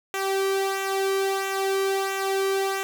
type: tone with flanger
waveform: sawtooth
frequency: 388.5 Hz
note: G4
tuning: 16 cents flat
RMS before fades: -25 dBFS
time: 0.14-2.83 s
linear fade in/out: 0 ms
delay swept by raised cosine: 0.21 to 1.17 ms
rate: 1.5 Hz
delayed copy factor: -0.6
effects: none